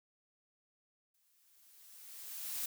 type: noise with exponential growth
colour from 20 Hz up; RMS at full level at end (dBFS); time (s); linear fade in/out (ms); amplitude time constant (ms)
blue; -37; 1.14-2.66; 5; 330
effects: none